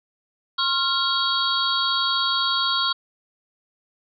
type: tone cluster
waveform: sine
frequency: 1067 / 1386 / 3275 / 3821 / 4484 Hz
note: C6 / F6 / G#7 / A#7 / C#8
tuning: +34 / -14 / -25 / +42 / +19 cents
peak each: -26 dBFS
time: 0.58-2.93 s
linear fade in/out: 10 ms
effects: none